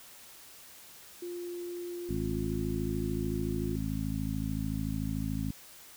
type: tone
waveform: sine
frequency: 350.4 Hz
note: F4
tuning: 6 cents sharp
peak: -36 dBFS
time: 1.22-3.76 s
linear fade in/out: 5 ms
type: harmonic tone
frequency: 53.6 Hz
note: A1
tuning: 45 cents flat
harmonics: 1 / 2 / 3 / 4 / 5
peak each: -37 / -37 / -37 / -37 / -37 dBFS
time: 2.09-5.51 s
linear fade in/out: 5 ms
effects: white hiss -52 dBFS RMS until 5.96 s